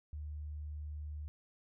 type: tone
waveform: sine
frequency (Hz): 75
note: D2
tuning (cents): +37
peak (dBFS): -40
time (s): 0.13-1.28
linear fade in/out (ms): 0
effects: none